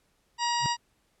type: harmonic tone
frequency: 951 Hz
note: A#5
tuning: 34 cents sharp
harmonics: 1 / 2 / 3 / 4 / 5 / 6 / 8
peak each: -27 / -35 / -36 / -39 / -34 / -37 / -41 dBFS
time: 0.38-0.77 s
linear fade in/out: 50 ms
type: tone with exponential growth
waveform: sine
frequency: 135.1 Hz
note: C#3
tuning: 44 cents flat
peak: -25 dBFS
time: 0.58-0.66 s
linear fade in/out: 0 ms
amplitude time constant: 16 ms
effects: pink hiss -70 dBFS RMS until 1.2 s + low-pass 12000 Hz 12 dB/octave